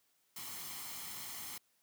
white noise with comb filter, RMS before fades -45 dBFS, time 0.36-1.58 s, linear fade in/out 5 ms, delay 0.95 ms, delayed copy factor +0.55, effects white hiss -75 dBFS RMS until 1.82 s + high-pass 100 Hz 12 dB/octave

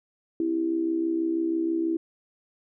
sine tone with amplitude modulation, 329.6 Hz, E4, in tune, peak -20 dBFS, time 0.4-1.97 s, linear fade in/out 2 ms, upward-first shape sine, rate 66.2 Hz, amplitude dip 65%, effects none

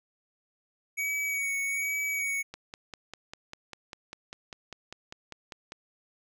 square tone with vibrato, 2252 Hz, C#7, 27 cents sharp, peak -29 dBFS, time 0.97-2.43 s, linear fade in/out 20 ms, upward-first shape sine, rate 1.2 Hz, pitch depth 25 cents each way
click train, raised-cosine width 0.2 ms, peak -23 dBFS, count 17, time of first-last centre 2.54-5.721 s, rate 5.03 Hz
effects none

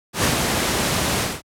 pink noise with ADSR envelope, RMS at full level -17 dBFS, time 0.13-1.42 s, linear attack 110 ms, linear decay 100 ms, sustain -3 dB, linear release 210 ms, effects high-pass 80 Hz 12 dB/octave + low-pass 12000 Hz 12 dB/octave

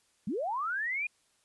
sine linear sweep, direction up, 164.81 to 2475 Hz, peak -30 dBFS, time 0.27-1.07 s, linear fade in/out 5 ms, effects white hiss -70 dBFS RMS until 1.44 s + resampled to 24000 Hz

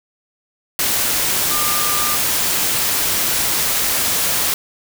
sine tone in noise, 1200 Hz, D6, 37 cents sharp, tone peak -23 dBFS, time 1.51-2.16 s, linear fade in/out 2 ms, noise white, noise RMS -18 dBFS, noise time 0.79-4.54 s, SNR -8 dB, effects none

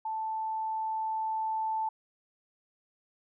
sine tone with level ramp, 880 Hz, A5, in tune, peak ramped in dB -31 to -28 dBFS, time 0.05-1.89 s, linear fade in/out 5 ms, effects none

